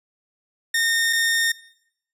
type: tone pair in turn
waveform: sawtooth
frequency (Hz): 1832 / 1832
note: A#6 / A#6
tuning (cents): -31 / -31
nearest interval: unison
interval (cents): 0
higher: neither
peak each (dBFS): -15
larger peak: neither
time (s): 0.74-1.13 / 1.13-1.52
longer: neither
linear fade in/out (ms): 5
effects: noise-tail reverb RT60 0.7 s tail -19 dB re dry + resampled to 32000 Hz